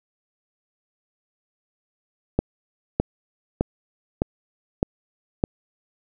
click train, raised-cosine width 2 ms, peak -5 dBFS, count 6, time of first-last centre 2.39-5.439 s, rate 1.64 Hz, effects none

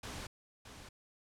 pink noise with echo, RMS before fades -44 dBFS, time 0.03-0.27 s, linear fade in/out 5 ms, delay 620 ms, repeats 1, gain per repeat -8 dB, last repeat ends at 0.89 s, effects low-pass 9000 Hz 12 dB/octave

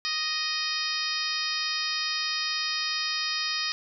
harmonic tone, 622.3 Hz, D#5, in tune, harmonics 2 / 3 / 4 / 5 / 6 / 7 / 8 / 9, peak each -37 / -35 / -35 / -38 / -36 / -35 / -31 / -38 dBFS, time 0.05-3.72 s, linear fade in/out 0 ms, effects none

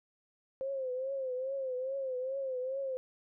sine tone with vibrato, 525 Hz, C5, 6 cents sharp, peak -33 dBFS, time 0.61-2.97 s, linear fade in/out 0 ms, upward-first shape triangle, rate 2.4 Hz, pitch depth 93 cents each way, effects none

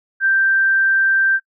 sine tone, 1570 Hz, G6, 2 cents sharp, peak -12 dBFS, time 0.2-1.4 s, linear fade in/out 50 ms, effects noise-tail reverb RT60 0.1 s tail -23 dB re dry

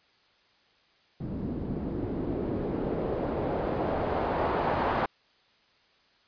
white noise with low-pass filter sweep, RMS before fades -30 dBFS, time 1.2-5.06 s, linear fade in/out 5 ms, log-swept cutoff 220 to 1000 Hz, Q 1.4, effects white hiss -64 dBFS RMS until 6.27 s + resampled to 11025 Hz

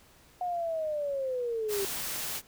sine linear sweep, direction down, 727 to 387.6 Hz, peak -29 dBFS, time 0.41-1.85 s, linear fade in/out 2 ms
white noise, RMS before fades -35 dBFS, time 1.68-2.42 s, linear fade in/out 50 ms
effects pink hiss -59 dBFS RMS until 2.47 s

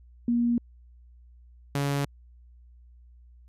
sine / sawtooth tone pair in turn, 237.7 / 141.34 Hz, A#3 / C#3, +34 / +34 cents, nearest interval major sixth, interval 900 cents, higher first, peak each -21 dBFS, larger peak neither, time 0.28-0.58 / 1.75-2.05 s, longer neither, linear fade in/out 2 ms, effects added 60 Hz sine -50 dBFS peak until 3.48 s + resampled to 32000 Hz

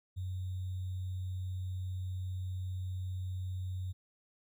sine tone with sample-and-hold, 92.5 Hz, F#2, in tune, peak -35 dBFS, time 0.16-3.93 s, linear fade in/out 20 ms, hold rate 3675 Hz, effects none

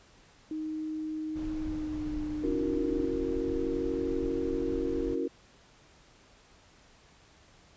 sine tone with pitch glide, 311.6 to 302.9 Hz, D#4 to D#4, +3 to -46 cents, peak -32 dBFS, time 0.51-3.05 s, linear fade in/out 2 ms, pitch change -49 cents, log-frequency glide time 1.61-2.12 s
brown noise, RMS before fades -40 dBFS, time 1.35-5.16 s, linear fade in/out 20 ms
sine chord, F# dominant seventh, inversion second, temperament equal, 277.2 / 329.6 / 370 / 466.2 Hz, C#4 / E4 / F#4 / A#4, 0 / 0 / 0 / 0 cents, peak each -34 dBFS, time 2.43-5.28 s, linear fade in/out 10 ms
effects pink hiss -59 dBFS RMS until 7.76 s + resampled to 16000 Hz

